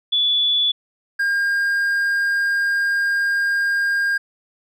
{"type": "tone pair in turn", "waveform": ["sine", "triangle"], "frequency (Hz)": [3442, 1611.3], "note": ["A7", "G6"], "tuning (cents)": [-39, 47], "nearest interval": "octave + minor second", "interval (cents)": 1314, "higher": "first", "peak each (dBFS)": -15, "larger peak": "neither", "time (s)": [[0.12, 0.72], [1.19, 4.18]], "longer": "second", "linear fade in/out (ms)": 10, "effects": []}